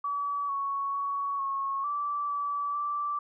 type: tone with pitch steps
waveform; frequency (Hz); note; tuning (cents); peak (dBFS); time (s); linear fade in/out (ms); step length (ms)
sine; 1144 / 1111 / 1120 / 1096 / 1162 / 1153 / 1167; D6 / C#6 / C#6 / C#6 / D6 / D6 / D6; -46 / +4 / +18 / -20 / -19 / -32 / -11; -28; 0.04-3.19; 5; 450
effects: none